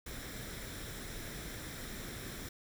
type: noise with comb filter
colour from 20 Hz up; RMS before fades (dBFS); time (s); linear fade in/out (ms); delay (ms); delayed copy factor
pink; -44; 0.06-2.49; 5; 0.54; +0.5
effects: none